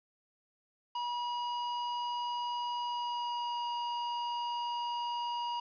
square tone with pitch glide, 964 to 955.1 Hz, B5 to A#5, -42 to +42 cents, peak -34 dBFS, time 0.95-5.6 s, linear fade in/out 5 ms, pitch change -16 cents, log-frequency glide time 2.81-3.69 s, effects resampled to 11025 Hz + 10-bit

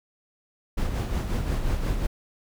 brown noise with tremolo, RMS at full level -24 dBFS, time 0.77-2.07 s, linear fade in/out 10 ms, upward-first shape sine, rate 5.6 Hz, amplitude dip 45%, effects none

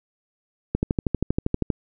click train, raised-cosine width 3 ms, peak -8 dBFS, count 13, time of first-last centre 0.75-1.702 s, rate 12.6 Hz, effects none

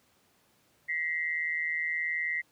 sine tone pair together, 1918 / 2077 Hz, A#6 / C7, +49 / -13 cents, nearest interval minor second, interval 138 cents, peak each -31 / -32 dBFS, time 0.88-2.42 s, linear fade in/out 20 ms, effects pink hiss -67 dBFS RMS until 2.51 s + high-pass 100 Hz 12 dB/octave

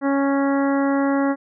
harmonic tone, 277.1 Hz, C#4, 1 cent flat, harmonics 1 / 2 / 3 / 4 / 5 / 6 / 7, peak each -18 / -24 / -28 / -30 / -32 / -34 / -35 dBFS, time 0.01-1.36 s, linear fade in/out 50 ms, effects none

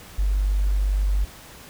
sine tone, 49 Hz, G1, in tune, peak -18 dBFS, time 0.18-1.25 s, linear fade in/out 10 ms, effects pink hiss -44 dBFS RMS until 1.69 s

